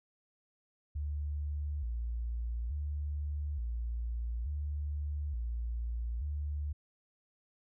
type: tone with vibrato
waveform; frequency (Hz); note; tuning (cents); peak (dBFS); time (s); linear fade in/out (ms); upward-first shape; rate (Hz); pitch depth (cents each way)
sine; 65.41; C2; 0; -33; 0.95-6.73; 10; square; 0.57; 200
effects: none